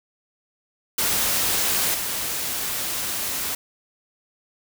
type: noise with level steps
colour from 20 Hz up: white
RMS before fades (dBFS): -22 / -27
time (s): 0.98-3.55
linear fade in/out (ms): 5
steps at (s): 1.94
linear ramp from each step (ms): 5
effects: none